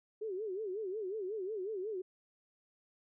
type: tone with vibrato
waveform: sine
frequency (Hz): 402.6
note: G4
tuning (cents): +46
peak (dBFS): -36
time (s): 0.21-2.02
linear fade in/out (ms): 10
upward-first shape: sine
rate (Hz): 5.5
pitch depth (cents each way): 180
effects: none